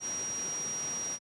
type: tone in noise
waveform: sine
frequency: 5720 Hz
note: F8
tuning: 41 cents sharp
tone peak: -33 dBFS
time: 0-1.19 s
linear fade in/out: 50 ms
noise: pink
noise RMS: -42 dBFS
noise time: 0-1.19 s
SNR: +6 dB
effects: high-pass 150 Hz 12 dB/octave + resampled to 24000 Hz